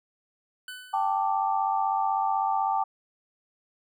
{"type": "tone with exponential decay", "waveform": "25% pulse", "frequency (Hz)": 1500, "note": "F#6", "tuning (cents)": 23, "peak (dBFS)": -32, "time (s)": [0.68, 1.42], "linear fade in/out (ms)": 2, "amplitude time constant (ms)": 160}
{"type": "chord", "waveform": "sine", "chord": "G suspended second", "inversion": "none", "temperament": "equal", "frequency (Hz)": [784, 880, 1174.7], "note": ["G5", "A5", "D6"], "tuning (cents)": [0, 0, 0], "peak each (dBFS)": [-26, -27, -31], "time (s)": [0.93, 2.84], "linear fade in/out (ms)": 10}
{"effects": []}